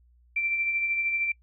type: tone with tremolo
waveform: sine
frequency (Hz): 2349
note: D7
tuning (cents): 0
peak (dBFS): -23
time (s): 0.36-1.32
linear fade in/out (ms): 5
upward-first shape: sine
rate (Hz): 13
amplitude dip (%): 40
effects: noise-tail reverb RT60 0.1 s tail -26 dB re dry + added 60 Hz sine -57 dBFS peak until 1.42 s